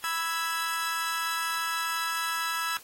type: chord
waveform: sawtooth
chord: E major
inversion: second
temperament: equal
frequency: 987.8 / 1318.5 / 1661.2 Hz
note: B5 / E6 / G#6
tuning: 0 / 0 / 0 cents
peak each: -31 / -27 / -29 dBFS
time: 0.04-2.77 s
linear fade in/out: 0 ms
effects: white hiss -51 dBFS RMS until 2.83 s + AAC 48 kbps